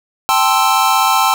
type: chord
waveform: square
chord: A minor seventh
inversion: third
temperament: equal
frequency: 784 / 880 / 1046.5 / 1318.5 Hz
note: G5 / A5 / C6 / E6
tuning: 0 / 0 / 0 / 0 cents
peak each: -17 dBFS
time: 0.29-1.34 s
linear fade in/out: 0 ms
effects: none